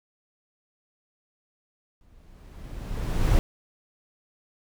brown noise with exponential growth, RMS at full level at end -18 dBFS, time 2.01-3.39 s, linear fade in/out 0 ms, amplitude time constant 300 ms, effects none

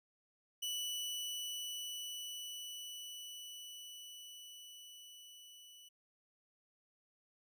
sawtooth tone with level ramp, 2964 Hz, F#7, 2 cents sharp, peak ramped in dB -34 to -53 dBFS, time 0.62-5.89 s, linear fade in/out 10 ms, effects none

